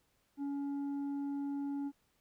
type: tone with tanh clipping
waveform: sine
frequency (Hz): 281.7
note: C#4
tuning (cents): +28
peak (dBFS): -36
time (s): 0.37-1.92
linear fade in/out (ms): 50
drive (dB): 5
effects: pink hiss -75 dBFS RMS until 2.2 s